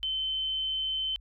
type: tone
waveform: sine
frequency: 3073 Hz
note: G7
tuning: 35 cents flat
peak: -28 dBFS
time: 0.03-1.16 s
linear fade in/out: 0 ms
effects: added 50 Hz sine -49 dBFS peak until 1.2 s